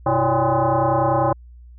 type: tone with frequency modulation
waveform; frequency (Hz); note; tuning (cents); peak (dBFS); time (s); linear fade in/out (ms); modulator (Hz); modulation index
sine; 129.1; C3; -23; -15; 0.06-1.33; 5; 228; 4.2
effects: added 60 Hz sine -40 dBFS peak until 1.78 s